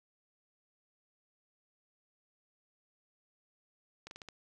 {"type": "slowing click train", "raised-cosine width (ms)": 0.2, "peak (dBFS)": -29, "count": 5, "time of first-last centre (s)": [4.07, 4.287], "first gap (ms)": 41, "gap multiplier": 1.19, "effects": []}